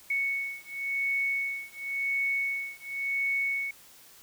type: beating tone pair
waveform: sine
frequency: 2216 / 2216.93 Hz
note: C#7 / C#7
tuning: -1 / 0 cents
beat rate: 0.93 Hz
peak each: -31 dBFS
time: 0.1-3.71 s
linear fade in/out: 5 ms
effects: white hiss -54 dBFS RMS until 4.22 s